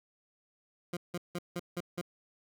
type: tone bursts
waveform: 20% pulse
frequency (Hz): 175.2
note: F3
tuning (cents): +6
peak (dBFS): -29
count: 6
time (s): 0.93-2.014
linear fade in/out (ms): 5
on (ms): 39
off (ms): 170
effects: none